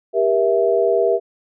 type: chord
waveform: sine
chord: E diminished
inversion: first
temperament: just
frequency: 395.6 / 474.7 / 659.3 Hz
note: G4 / Bb4 / E5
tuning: +16 / +31 / 0 cents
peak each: -18 dBFS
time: 0.13-1.2 s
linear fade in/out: 50 ms
effects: none